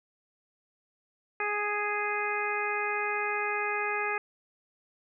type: harmonic tone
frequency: 415.3 Hz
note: G#4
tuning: in tune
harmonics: 1 / 2 / 3 / 4 / 5 / 6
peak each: -35 / -35 / -35 / -35 / -35 / -35 dBFS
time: 1.4-4.18 s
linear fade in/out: 2 ms
effects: none